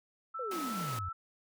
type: tone with vibrato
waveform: sine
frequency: 1313 Hz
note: E6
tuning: 7 cents flat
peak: -37 dBFS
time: 0.34-1.13 s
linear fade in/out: 10 ms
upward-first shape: sine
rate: 2.8 Hz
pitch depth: 28 cents each way
type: exponential sweep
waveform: sine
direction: down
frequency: 535 to 82.41 Hz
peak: -37 dBFS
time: 0.39-1.09 s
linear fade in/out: 5 ms
type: high-pass noise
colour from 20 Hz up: pink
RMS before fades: -43 dBFS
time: 0.51-0.99 s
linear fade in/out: 2 ms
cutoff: 170 Hz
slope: 96 dB/octave
effects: none